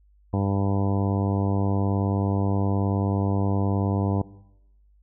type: harmonic tone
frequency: 98.9 Hz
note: G2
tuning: 16 cents sharp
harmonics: 1 / 2 / 3 / 4 / 5 / 6 / 7 / 8 / 9 / 10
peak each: -23 / -27 / -30 / -35 / -34 / -39 / -36 / -39 / -38 / -40 dBFS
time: 0.33-4.22 s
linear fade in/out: 5 ms
effects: noise-tail reverb RT60 0.9 s tail -20 dB re dry + added 50 Hz sine -55 dBFS peak until 5.02 s